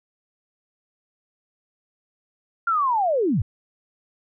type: linear sweep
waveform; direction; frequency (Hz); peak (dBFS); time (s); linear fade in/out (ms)
sine; down; 1407 to 76; -18; 2.67-3.42; 5
effects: none